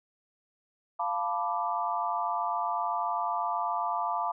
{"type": "chord", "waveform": "sine", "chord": "B half-diminished seventh", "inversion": "second", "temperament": "equal", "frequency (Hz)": [698.5, 880, 987.8, 1174.7], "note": ["F5", "A5", "B5", "D6"], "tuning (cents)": [0, 0, 0, 0], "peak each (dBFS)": -33, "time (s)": [0.99, 4.32], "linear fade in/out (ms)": 10, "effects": []}